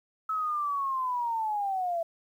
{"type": "linear sweep", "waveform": "sine", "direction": "down", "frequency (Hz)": [1300, 659.3], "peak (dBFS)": -27, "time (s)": [0.29, 2.03], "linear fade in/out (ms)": 5, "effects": ["10-bit"]}